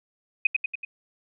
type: tone with echo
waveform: sine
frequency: 2508 Hz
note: D#7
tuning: 13 cents sharp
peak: -15 dBFS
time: 0.45-0.47 s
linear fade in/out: 5 ms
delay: 95 ms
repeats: 4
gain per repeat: -4 dB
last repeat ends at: 0.85 s
effects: none